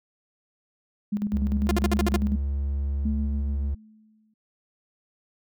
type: tone with tremolo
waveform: sine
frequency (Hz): 206.7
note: G#3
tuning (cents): -8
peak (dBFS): -22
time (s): 1.12-2.36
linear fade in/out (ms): 10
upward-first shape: square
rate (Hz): 10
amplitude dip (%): 65
type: tone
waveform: triangle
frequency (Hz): 69.9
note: C#2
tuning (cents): +15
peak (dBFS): -22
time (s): 1.33-3.75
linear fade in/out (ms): 10
type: tone bursts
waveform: sawtooth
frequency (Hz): 349.3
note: F4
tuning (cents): 0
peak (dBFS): -18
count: 7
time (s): 1.69-2.161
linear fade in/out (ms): 0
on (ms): 21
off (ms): 54
type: tone with exponential decay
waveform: sine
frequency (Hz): 216.6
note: A3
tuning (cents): -27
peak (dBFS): -24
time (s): 3.05-4.34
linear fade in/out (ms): 5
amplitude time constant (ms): 280
effects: none